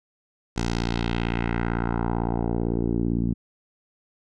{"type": "tone with low-pass filter sweep", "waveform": "10% pulse", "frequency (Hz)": 57.9, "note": "A#1", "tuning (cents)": -11, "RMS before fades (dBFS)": -25, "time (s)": [0.56, 3.34], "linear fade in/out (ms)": 10, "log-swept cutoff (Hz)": [6700, 220], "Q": 1.8, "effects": []}